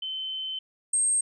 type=tone pair in turn; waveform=sine; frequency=3069 / 8438 Hz; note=G7 / C9; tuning=-37 / +14 cents; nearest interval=octave + tritone; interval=1751 cents; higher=second; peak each=-30 / -21 dBFS; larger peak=second; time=0.02-0.59 / 0.93-1.21 s; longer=first; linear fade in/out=5 ms; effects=none